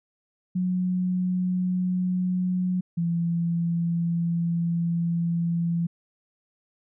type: tone pair in turn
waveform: sine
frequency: 182.2 / 169.4 Hz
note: F#3 / E3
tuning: -26 / +48 cents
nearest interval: minor second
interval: 126 cents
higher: first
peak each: -22 dBFS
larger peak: neither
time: 0.55-2.81 / 2.97-5.87 s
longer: second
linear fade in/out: 10 ms
effects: none